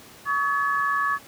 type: tone cluster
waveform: sine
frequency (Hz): 1129 / 1268 / 1708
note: C#6 / D#6 / G#6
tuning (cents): +31 / +32 / +48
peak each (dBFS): -23 / -32 / -25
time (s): 0.25-1.19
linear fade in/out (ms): 50
effects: pink hiss -47 dBFS RMS until 1.27 s + high-pass 100 Hz 12 dB/octave